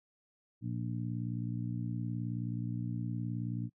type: harmonic tone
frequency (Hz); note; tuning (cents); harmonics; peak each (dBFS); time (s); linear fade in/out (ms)
59.1; A#1; +24; 2 / 3 / 4 / 5; -36 / -40 / -42 / -44; 0.61-3.7; 50
effects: noise-tail reverb RT60 0.1 s tail -26 dB re dry